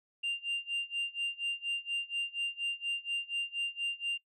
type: tone with tremolo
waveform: sine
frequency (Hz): 2790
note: F7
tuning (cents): -2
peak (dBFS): -27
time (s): 0.23-4.18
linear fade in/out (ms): 10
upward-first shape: sine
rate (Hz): 4.2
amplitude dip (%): 95
effects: noise-tail reverb RT60 0.1 s tail -24 dB re dry + tanh soft clip ceiling -29 dBFS